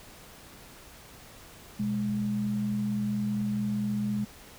sine tone pair together, 123.47 / 207.7 Hz, B2 / G#3, 0 / 0 cents, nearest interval major sixth, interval 900 cents, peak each -35 / -27 dBFS, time 1.79-4.25 s, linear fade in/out 10 ms, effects pink hiss -50 dBFS RMS until 4.58 s

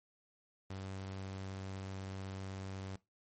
sawtooth tone, 96 Hz, G2, 36 cents flat, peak -38 dBFS, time 0.7-2.96 s, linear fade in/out 5 ms, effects noise-tail reverb RT60 0.2 s tail -19 dB re dry + MP3 32 kbps

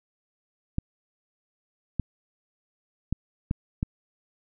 clicks, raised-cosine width 5 ms, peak -13 dBFS, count 5, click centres 0.784 / 1.997 / 3.126 / 3.511 / 3.829 s, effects none

